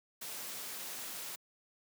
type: noise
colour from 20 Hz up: white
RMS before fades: -43 dBFS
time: 0.21-1.36 s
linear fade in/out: 10 ms
effects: high-pass 150 Hz 12 dB/octave